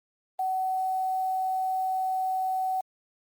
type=tone with quantisation; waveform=sine; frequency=753 Hz; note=F#5; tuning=30 cents sharp; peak=-25 dBFS; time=0.39-2.81 s; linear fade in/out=5 ms; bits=8; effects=Opus 32 kbps